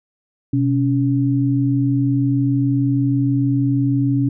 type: tone pair together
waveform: sine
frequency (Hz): 126.47 / 280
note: B2 / C#4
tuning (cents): +42 / +18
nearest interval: octave + major second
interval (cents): 1376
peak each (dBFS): -17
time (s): 0.53-4.29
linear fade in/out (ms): 5
effects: none